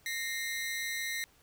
sawtooth ring-modulated tone, 1975.5 Hz, B6, in tune, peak -27 dBFS, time 0.06-1.24 s, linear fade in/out 0 ms, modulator 127 Hz, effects pink hiss -64 dBFS RMS until 1.42 s

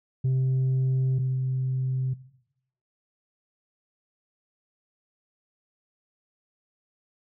sine tone pair in turn, 130.81 / 130.09 Hz, C3 / C3, 0 / -10 cents, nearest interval unison, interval 10 cents, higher first, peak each -18 / -23 dBFS, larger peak first, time 0.24-1.19 / 1.19-2.14 s, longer neither, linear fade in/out 10 ms, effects noise-tail reverb RT60 0.8 s tail -18 dB re dry + tanh soft clip ceiling -20 dBFS

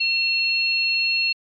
sine tone pair together, 2709 / 4300 Hz, E7 / C8, +47 / +47 cents, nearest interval minor sixth, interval 800 cents, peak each -20 / -22 dBFS, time 0-1.33 s, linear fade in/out 10 ms, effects MP3 64 kbps

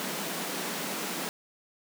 pink high-pass noise, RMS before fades -34 dBFS, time 0-1.29 s, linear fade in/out 0 ms, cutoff 160 Hz, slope 96 dB/octave, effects none

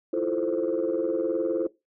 sine chord, F major seventh, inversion third, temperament equal, 329.6 / 349.2 / 440 / 523.3 Hz, E4 / F4 / A4 / C5, 0 / 0 / 0 / 0 cents, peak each -28 dBFS, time 0.13-1.67 s, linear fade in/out 5 ms, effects noise-tail reverb RT60 0.2 s tail -18 dB re dry + tanh soft clip ceiling -17 dBFS

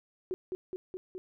sine tone with echo, 370 Hz, F#4, in tune, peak -30 dBFS, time 0.31-0.34 s, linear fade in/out 0 ms, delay 210 ms, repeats 4, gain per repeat -2 dB, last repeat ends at 1.18 s, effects none

